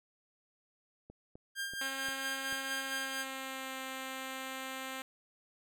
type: clicks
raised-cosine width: 2 ms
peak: -37 dBFS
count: 5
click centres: 1.1 / 1.355 / 1.736 / 2.086 / 2.526 s
type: tone with tremolo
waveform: sawtooth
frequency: 1600 Hz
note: G6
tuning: 35 cents sharp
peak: -31 dBFS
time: 1.55-3.26 s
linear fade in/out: 50 ms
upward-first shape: sine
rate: 4.4 Hz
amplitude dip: 55%
type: tone with pitch glide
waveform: 5% pulse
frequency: 269.2 to 263.5 Hz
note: C4 to C4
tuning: +49 to +12 cents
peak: -28 dBFS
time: 1.81-5.02 s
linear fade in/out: 2 ms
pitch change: -37 cents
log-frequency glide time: 2.82-3.79 s
effects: none